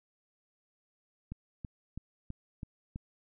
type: click train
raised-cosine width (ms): 5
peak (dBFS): -27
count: 6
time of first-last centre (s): 1.32-2.959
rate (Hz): 3.05
effects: none